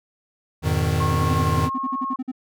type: chord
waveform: square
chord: F half-diminished seventh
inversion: none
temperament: equal with one note detuned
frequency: 85.12 / 103.83 / 123.47 / 155.56 Hz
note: F2 / Ab2 / Cb3 / Eb3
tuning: -44 / 0 / 0 / 0 cents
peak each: -24 / -27 / -28 / -24 dBFS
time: 0.62-1.7 s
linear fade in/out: 50 ms
type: tone with vibrato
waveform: sine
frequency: 1080 Hz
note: C#6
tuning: 45 cents flat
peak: -24 dBFS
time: 1-2.16 s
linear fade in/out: 5 ms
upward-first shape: triangle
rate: 1.3 Hz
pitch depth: 19 cents each way
type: tone bursts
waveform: triangle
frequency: 257.9 Hz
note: C4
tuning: 25 cents flat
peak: -22 dBFS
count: 14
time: 1.12-2.317 s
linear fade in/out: 10 ms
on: 40 ms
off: 49 ms
effects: none